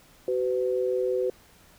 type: tone pair together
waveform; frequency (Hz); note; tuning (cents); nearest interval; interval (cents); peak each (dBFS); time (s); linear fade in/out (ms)
sine; 377.2 / 503.5; F#4 / B4; +33 / +33; perfect fourth; 500; -26; 0.28-1.3; 2
effects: pink hiss -56 dBFS RMS until 1.78 s